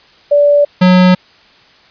sine / square tone pair in turn, 580 / 182.69 Hz, D5 / F#3, -22 / -22 cents, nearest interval octave + minor sixth, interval 2000 cents, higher first, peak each -5 dBFS, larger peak neither, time 0.31-0.65 / 0.81-1.15 s, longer neither, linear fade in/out 10 ms, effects white hiss -45 dBFS RMS until 1.9 s + resampled to 11025 Hz

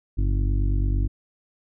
harmonic tone with a mistuned harmonic, 49 Hz, G1, in tune, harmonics 1 / 2 / 3 / 5 / 6 / 7, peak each -20 / -26 / -36 / -37 / -36 / -41 dBFS, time 0.17-1.08 s, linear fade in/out 20 ms, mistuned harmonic 3, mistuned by -99 cents, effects none

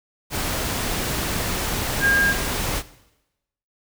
sine tone in noise, 1616 Hz, G#6, 48 cents flat, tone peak -15 dBFS, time 2-2.35 s, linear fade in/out 50 ms, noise pink, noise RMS -25 dBFS, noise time 0.3-2.83 s, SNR +7 dB, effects noise-tail reverb RT60 0.9 s tail -17 dB re dry

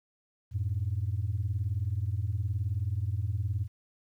sine beating tone pair, 90.4 / 109.4 Hz, F#2 / A2, -40 / -9 cents, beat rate 19 Hz, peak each -30 dBFS, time 0.51-3.68 s, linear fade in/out 50 ms, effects tanh soft clip ceiling -22 dBFS + 11-bit

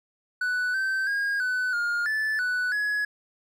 triangle tone with pitch steps, 1486 / 1549 / 1630 / 1500 / 1418 / 1746 / 1485 / 1683 Hz, F#6 / G6 / G#6 / F#6 / F6 / A6 / F#6 / G#6, +7 / -21 / -33 / +23 / +26 / -14 / +6 / +23 cents, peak -22 dBFS, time 0.41-3.05 s, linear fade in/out 5 ms, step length 330 ms, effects none

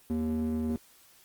square tone with band-pass filter, 78.5 Hz, D#2, 16 cents sharp, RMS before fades -30 dBFS, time 0.1-0.76 s, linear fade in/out 0 ms, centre 270 Hz, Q 3.3, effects white hiss -59 dBFS RMS until 1.24 s + Opus 24 kbps

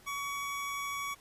25% pulse tone, 1128 Hz, C#6, 30 cents sharp, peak -31 dBFS, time 0.06-1.15 s, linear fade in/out 20 ms, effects pink hiss -59 dBFS RMS until 1.2 s + resampled to 32000 Hz

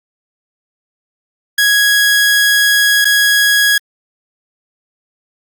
sawtooth tone with dropouts, 1661.2 Hz, G#6, in tune, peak -5 dBFS, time 1.58-3.78 s, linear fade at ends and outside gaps 5 ms, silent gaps 3.046-3.052 s, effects Opus 48 kbps

